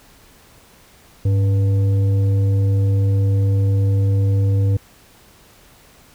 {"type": "tone with frequency modulation", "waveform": "sine", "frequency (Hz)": 101, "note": "G#2", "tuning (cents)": -48, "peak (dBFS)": -13, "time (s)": [1.25, 4.77], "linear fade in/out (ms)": 5, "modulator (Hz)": 384, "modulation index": 0.28, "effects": ["pink hiss -49 dBFS RMS until 6.14 s"]}